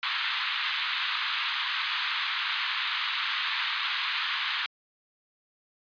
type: band-pass noise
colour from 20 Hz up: white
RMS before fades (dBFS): -30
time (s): 0.03-4.66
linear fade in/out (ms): 0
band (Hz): 990 to 4000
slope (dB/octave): 48
effects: resampled to 11025 Hz

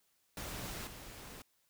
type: noise with level steps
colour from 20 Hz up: pink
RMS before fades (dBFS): -43 / -50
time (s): 0.37-1.42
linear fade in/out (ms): 2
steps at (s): 0.87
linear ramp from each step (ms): 2
effects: white hiss -75 dBFS RMS until 1.69 s

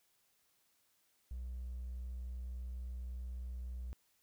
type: tone with hard clipping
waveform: triangle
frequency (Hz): 61.74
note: B1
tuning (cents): 0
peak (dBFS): -40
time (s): 1.31-3.93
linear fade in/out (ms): 0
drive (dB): 2
effects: white hiss -75 dBFS RMS until 4.22 s

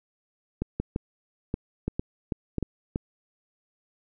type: clicks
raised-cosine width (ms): 3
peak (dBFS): -14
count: 10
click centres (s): 0.62 / 0.8 / 0.961 / 1.541 / 1.88 / 1.995 / 2.322 / 2.583 / 2.627 / 2.959
effects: none

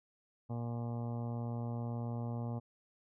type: harmonic tone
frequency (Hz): 118.2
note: A#2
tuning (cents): +24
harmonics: 1 / 2 / 3 / 4 / 5 / 6 / 7 / 8 / 9 / 10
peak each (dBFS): -37 / -42 / -54 / -50 / -51 / -53 / -52 / -61 / -58 / -64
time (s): 0.49-2.6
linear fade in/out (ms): 20
effects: none

